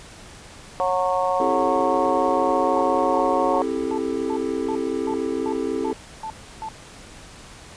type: harmonic tone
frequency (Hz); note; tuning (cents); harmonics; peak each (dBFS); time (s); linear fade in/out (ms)
183.2; F#3; -17; 3 / 4 / 5 / 6; -23 / -24 / -25 / -26; 0.8-3.62; 0
type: chord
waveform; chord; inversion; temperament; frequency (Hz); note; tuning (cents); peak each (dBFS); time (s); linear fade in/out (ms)
triangle; A minor seventh; first; just; 264 / 330 / 396 / 440; C4 / E4 / G4 / A4; +16 / +2 / +18 / 0; -26; 1.4-5.93; 2
type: tone bursts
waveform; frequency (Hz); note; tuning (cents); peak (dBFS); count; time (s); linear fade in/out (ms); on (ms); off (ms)
sine; 880; A5; 0; -28; 11; 2.75-6.687; 0; 67; 320
effects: pink hiss -43 dBFS RMS until 7.76 s + resampled to 22050 Hz